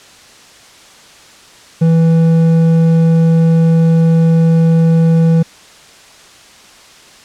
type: tone with hard clipping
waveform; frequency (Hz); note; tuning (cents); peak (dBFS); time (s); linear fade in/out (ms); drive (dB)
sine; 164.2; E3; -6; -8; 1.81-5.43; 10; 6
effects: white hiss -40 dBFS RMS until 7.24 s + low-pass 7000 Hz 12 dB/octave